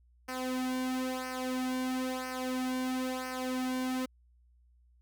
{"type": "tone with flanger", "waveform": "sawtooth", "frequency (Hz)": 256.4, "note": "C4", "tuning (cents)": -35, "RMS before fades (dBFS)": -34, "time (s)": [0.28, 4.06], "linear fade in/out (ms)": 10, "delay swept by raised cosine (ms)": [0.27, 2.37], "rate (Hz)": 1, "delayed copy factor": -0.75, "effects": ["added 60 Hz sine -61 dBFS peak until 5.01 s"]}